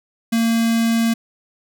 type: tone with notch filter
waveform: square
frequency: 228.7 Hz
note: A#3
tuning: 33 cents flat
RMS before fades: -17 dBFS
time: 0.32-1.14 s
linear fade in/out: 10 ms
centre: 880 Hz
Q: 1
effects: none